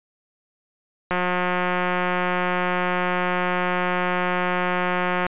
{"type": "click train", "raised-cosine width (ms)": 0.5, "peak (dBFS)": -8, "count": 749, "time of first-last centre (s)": [1.11, 5.266], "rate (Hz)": 180, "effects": ["resampled to 8000 Hz"]}